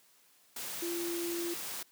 sine tone in noise, 342.7 Hz, F4, 33 cents flat, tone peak -34 dBFS, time 0.82-1.54 s, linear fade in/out 5 ms, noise white, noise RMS -40 dBFS, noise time 0.56-1.83 s, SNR +3 dB, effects white hiss -65 dBFS RMS until 1.91 s + high-pass 150 Hz 12 dB/octave

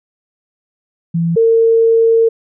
sine tone pair in turn, 167.5 / 455 Hz, E3 / A#4, +28 / -42 cents, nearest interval octave + perfect fourth, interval 1730 cents, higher second, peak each -12 / -7 dBFS, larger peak second, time 1.14-1.36 / 1.36-2.29 s, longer second, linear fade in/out 10 ms, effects none

